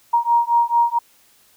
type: beating tone pair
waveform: sine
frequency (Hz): 939 / 943.5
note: A#5 / A#5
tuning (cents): +12 / +21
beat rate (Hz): 4.5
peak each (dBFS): -17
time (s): 0.13-0.99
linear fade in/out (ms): 10
effects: white hiss -55 dBFS RMS until 1.56 s